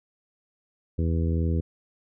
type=harmonic tone; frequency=82.41 Hz; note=E2; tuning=in tune; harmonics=1 / 2 / 3 / 4 / 5 / 6; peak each=-23 / -29 / -33 / -35 / -37 / -39 dBFS; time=0.98-1.61 s; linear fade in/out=10 ms; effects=none